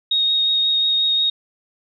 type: tone with vibrato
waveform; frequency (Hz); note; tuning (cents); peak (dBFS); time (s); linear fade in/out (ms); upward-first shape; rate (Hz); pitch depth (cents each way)
sine; 3737; A#7; +4; -15; 0.11-1.3; 5; triangle; 5.6; 12
effects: none